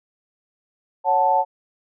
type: chord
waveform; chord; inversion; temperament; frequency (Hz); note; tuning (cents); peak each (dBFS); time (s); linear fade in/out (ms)
sine; F# minor; second; equal; 554.4 / 740 / 880; C#5 / F#5 / A5; 0 / 0 / 0; -23 / -20 / -17; 1.04-1.45; 50
effects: none